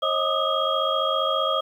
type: tone cluster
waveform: sine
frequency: 540 / 631 / 1210 / 1265 / 3261 Hz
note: C#5 / D#5 / D#6 / D#6 / G#7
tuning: -45 / +24 / -49 / +28 / -32 cents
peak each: -27 dBFS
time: 0.02-1.61 s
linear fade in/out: 10 ms
effects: 9-bit